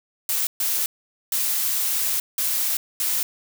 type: noise bursts at uneven times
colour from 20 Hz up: blue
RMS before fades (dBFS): -23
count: 5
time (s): 0.29-0.47 / 0.6-0.86 / 1.32-2.2 / 2.38-2.77 / 3-3.23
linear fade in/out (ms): 2
effects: none